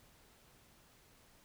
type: silence
effects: pink hiss -65 dBFS RMS until 1.44 s